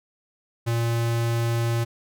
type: tone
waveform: square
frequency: 116.54 Hz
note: A#2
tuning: in tune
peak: -22 dBFS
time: 0.66-1.85 s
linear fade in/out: 20 ms
effects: none